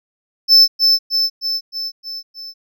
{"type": "tone with echo", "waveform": "triangle", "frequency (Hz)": 5274, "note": "E8", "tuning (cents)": 0, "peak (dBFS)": -4, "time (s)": [0.48, 0.68], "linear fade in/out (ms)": 50, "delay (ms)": 310, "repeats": 6, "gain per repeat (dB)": -4, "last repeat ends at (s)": 2.54, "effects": []}